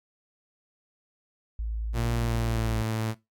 sine tone, 55 Hz, A1, in tune, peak -28 dBFS, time 1.59-2.82 s, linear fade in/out 0 ms
sawtooth tone with pitch glide, 116.54 to 110.89 Hz, A#2 to A2, 0 to +14 cents, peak -23 dBFS, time 1.93-3.15 s, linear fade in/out 50 ms, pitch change -86 cents, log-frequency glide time 2.16-2.81 s
effects noise-tail reverb RT60 0.2 s tail -19 dB re dry + Opus 48 kbps

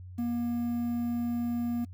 triangle tone with quantisation, 237.8 Hz, A#3, 35 cents sharp, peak -26 dBFS, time 0.18-1.85 s, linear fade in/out 10 ms, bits 9, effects noise-tail reverb RT60 0.1 s tail -24 dB re dry + added 91 Hz sine -42 dBFS peak until 1.93 s

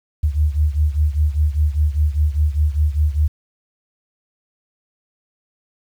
sine beating tone pair, 73.8 / 78.8 Hz, D2 / D#2, +9 / +23 cents, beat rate 5 Hz, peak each -16 / -19 dBFS, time 0.23-3.28 s, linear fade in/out 10 ms, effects 8-bit

